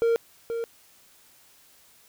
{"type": "tone with echo", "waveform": "triangle", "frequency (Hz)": 462.5, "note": "A#4", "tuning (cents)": -14, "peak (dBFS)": -17, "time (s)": [0.02, 0.16], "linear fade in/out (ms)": 0, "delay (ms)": 480, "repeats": 1, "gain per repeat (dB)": -8, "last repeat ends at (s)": 0.64, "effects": ["white hiss -57 dBFS RMS until 2.08 s"]}